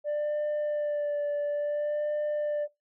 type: tone with vibrato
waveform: sine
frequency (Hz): 590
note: D5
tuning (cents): +8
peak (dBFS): -24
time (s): 0.04-2.68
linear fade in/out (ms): 50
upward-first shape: sine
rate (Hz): 0.58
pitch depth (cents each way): 22
effects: noise-tail reverb RT60 0.2 s tail -20 dB re dry + tanh soft clip ceiling -26 dBFS